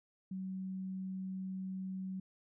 sine tone, 188.7 Hz, F#3, 34 cents sharp, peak -38 dBFS, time 0.31-2.2 s, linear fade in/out 5 ms, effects none

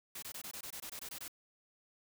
white noise bursts, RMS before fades -45 dBFS, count 12, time 0.15-1.281 s, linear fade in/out 5 ms, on 75 ms, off 21 ms, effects none

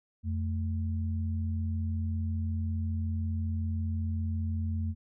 sine tone pair together, 87.31 / 220 Hz, F2 / A3, 0 / 0 cents, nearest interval octave + major third, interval 1600 cents, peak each -29 / -37 dBFS, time 0.23-4.95 s, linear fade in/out 50 ms, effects none

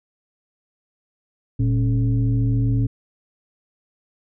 sine tone with frequency modulation, 115.6 Hz, A#2, 14 cents flat, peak -16 dBFS, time 1.59-2.87 s, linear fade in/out 10 ms, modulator 159 Hz, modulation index 0.72, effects none

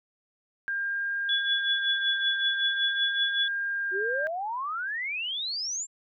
sine tone with vibrato, 1600 Hz, G6, 35 cents sharp, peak -27 dBFS, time 0.68-4.27 s, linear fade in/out 0 ms, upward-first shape sine, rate 0.45 Hz, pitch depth 8 cents each way
sine tone with tremolo, 3414 Hz, G#7, 47 cents sharp, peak -22 dBFS, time 1.29-3.48 s, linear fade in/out 2 ms, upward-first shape triangle, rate 5.3 Hz, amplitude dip 90%
sine exponential sweep, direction up, 359.5 to 7510 Hz, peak -29 dBFS, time 3.91-5.87 s, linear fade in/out 50 ms
effects none

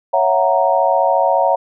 sine chord, F# dominant seventh, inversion second, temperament equal with one note detuned, 554.4 / 665.8 / 740 / 932.3 Hz, C#5 / E5 / F#5 / A#5, 0 / +17 / 0 / 0 cents, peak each -17 dBFS, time 0.13-1.56 s, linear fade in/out 10 ms, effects none

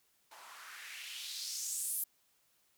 blue noise with band-pass filter sweep, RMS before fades -42 dBFS, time 0.31-2.04 s, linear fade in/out 5 ms, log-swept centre 800 to 12000 Hz, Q 2.7, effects white hiss -73 dBFS RMS until 2.77 s

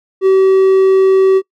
triangle tone, 382.3 Hz, G4, 43 cents flat, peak -4 dBFS, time 0.21-1.42 s, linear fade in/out 50 ms, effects noise-tail reverb RT60 0.1 s tail -23 dB re dry

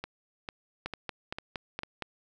two click trains, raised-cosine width 0.3 ms, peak -20 / -18 dBFS, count 5 / 6, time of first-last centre 0.04-1.834 / 0.86-2.023 s, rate 2.23 / 4.3 Hz, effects none

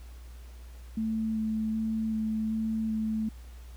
sine tone with vibrato, 220 Hz, A3, in tune, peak -27 dBFS, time 0.97-3.29 s, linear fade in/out 5 ms, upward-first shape square, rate 1.3 Hz, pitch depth 9 cents each way, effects added 60 Hz sine -43 dBFS peak until 3.76 s + pink hiss -58 dBFS RMS until 3.76 s

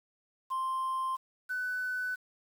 sine tone pair in turn, 1050 / 1499.5 Hz, C6 / F#6, +6 / +23 cents, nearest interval tritone, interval 617 cents, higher second, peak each -28 / -30 dBFS, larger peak first, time 0.5-1.17 / 1.49-2.16 s, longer neither, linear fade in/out 20 ms, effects tanh soft clip ceiling -28 dBFS + 9-bit

